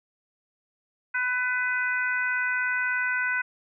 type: harmonic tone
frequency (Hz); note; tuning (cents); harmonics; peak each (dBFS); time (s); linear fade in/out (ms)
499.8; B4; +21; 2 / 3 / 4 / 5; -36 / -25 / -31 / -34; 1.14-3.42; 10
effects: none